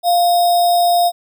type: tone with sample-and-hold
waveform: sine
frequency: 698.5 Hz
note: F5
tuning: in tune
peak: -10 dBFS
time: 0.03-1.12 s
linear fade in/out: 50 ms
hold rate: 4410 Hz
effects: none